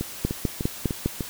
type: two click trains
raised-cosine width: 3 ms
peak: -9 / -14 dBFS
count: 5 / 5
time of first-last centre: 0.25-1.06 / 0.01-1.208 s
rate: 4.94 / 3.34 Hz
effects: white hiss -38 dBFS RMS until 1.29 s